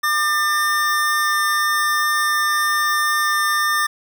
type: tone pair together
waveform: square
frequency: 1200 / 1799.5 Hz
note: D6 / A6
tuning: +37 / +38 cents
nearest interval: perfect fifth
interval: 701 cents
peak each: -20 dBFS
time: 0.03-3.87 s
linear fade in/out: 10 ms
effects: none